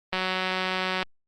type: click train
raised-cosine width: 0.3 ms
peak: -11 dBFS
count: 168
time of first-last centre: 0.13-1.028 s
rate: 186 Hz
effects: Opus 24 kbps